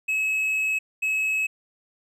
triangle tone pair in turn, 2574 / 2574 Hz, E7 / E7, -42 / -42 cents, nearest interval unison, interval 0 cents, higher neither, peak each -20 dBFS, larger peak neither, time 0.08-0.79 / 1.02-1.47 s, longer first, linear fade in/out 10 ms, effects none

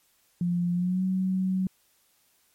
sine tone with pitch glide, 174.9 to 187.45 Hz, F3 to F#3, +3 to +23 cents, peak -23 dBFS, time 0.41-1.67 s, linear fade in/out 2 ms, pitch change +120 cents, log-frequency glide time 0.73-1.03 s, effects white hiss -66 dBFS RMS until 2.54 s + MP3 64 kbps

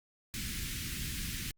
pink band-stop noise, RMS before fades -38 dBFS, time 0.34-1.51 s, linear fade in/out 0 ms, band 260 to 1800 Hz, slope 24 dB/octave, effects Opus 48 kbps

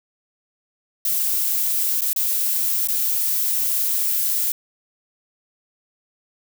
violet noise with dropouts, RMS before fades -21 dBFS, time 1.05-4.52 s, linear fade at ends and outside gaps 2 ms, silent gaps 2.009-2.018 / 2.131-2.161 / 2.874-2.885 s, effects none

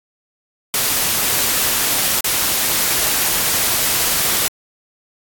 white noise with dropouts, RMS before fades -17 dBFS, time 0.74-4.48 s, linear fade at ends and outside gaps 0 ms, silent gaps 2.206-2.244 s, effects AAC 64 kbps

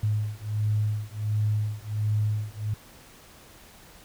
sine beating tone pair, 105.5 / 106.9 Hz, G#2 / A2, +28 / -49 cents, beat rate 1.4 Hz, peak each -27 dBFS, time 0.03-2.74 s, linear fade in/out 5 ms, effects pink hiss -51 dBFS RMS until 4.04 s

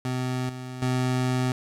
25% pulse tone with level steps, 127.4 Hz, C3, 46 cents flat, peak -22 / -30 / -19 dBFS, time 0.05-1.52 s, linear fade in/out 2 ms, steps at 0.49 / 0.82 s, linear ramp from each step 2 ms, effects low-pass 10000 Hz 12 dB/octave + 9-bit

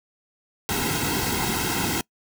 pink noise with comb filter, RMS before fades -25 dBFS, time 0.69-2.01 s, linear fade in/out 0 ms, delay 1.7 ms, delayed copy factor -0.85, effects noise-tail reverb RT60 0.1 s tail -25 dB re dry

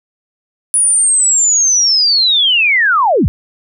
sine linear sweep, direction down, 9880 to 36.71 Hz, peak -8 dBFS, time 0.74-3.28 s, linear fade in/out 0 ms, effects none

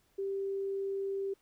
sine tone, 392 Hz, G4, in tune, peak -32 dBFS, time 0.18-1.34 s, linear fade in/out 10 ms, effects pink hiss -71 dBFS RMS until 1.41 s

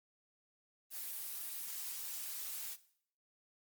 blue noise, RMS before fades -43 dBFS, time 0.9-2.77 s, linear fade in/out 50 ms, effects noise-tail reverb RT60 0.6 s tail -17 dB re dry + Opus 24 kbps

